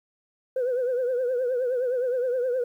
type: tone with vibrato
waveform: sine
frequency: 501 Hz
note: B4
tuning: 25 cents sharp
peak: -21 dBFS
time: 0.56-2.64 s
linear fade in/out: 5 ms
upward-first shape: triangle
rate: 9.6 Hz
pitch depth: 99 cents each way
effects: tanh soft clip ceiling -20 dBFS + 10-bit